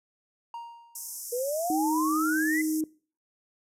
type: tone with exponential decay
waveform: triangle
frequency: 935 Hz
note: A#5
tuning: 5 cents sharp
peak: -32 dBFS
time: 0.54-1.23 s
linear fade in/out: 2 ms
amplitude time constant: 150 ms
type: band-pass noise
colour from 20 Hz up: white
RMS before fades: -39 dBFS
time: 0.95-2.81 s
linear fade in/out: 5 ms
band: 5300 to 14000 Hz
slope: 96 dB/octave
type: exponential sweep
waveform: sine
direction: up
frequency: 471.1 to 2063 Hz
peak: -27 dBFS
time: 1.32-2.62 s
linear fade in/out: 10 ms
type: tone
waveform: sine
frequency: 312.4 Hz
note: D#4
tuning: 7 cents sharp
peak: -25 dBFS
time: 1.7-2.84 s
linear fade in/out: 2 ms
effects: noise-tail reverb RT60 0.4 s tail -22 dB re dry